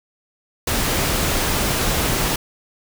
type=noise; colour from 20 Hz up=pink; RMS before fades=-20 dBFS; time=0.67-2.36 s; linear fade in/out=5 ms; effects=none